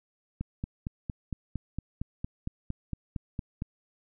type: click train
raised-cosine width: 5 ms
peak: -20 dBFS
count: 15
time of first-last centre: 0.41-3.621 s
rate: 4.36 Hz
effects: none